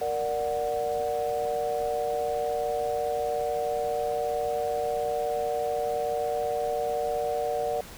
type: chord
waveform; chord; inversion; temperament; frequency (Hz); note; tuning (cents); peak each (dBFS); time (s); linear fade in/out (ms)
sine; Bb augmented; none; equal with one note detuned; 466.2 / 587.3 / 737; Bb4 / D5 / F#5; 0 / 0 / -7; -30; 0.01-7.81; 5
effects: pink hiss -45 dBFS RMS until 7.97 s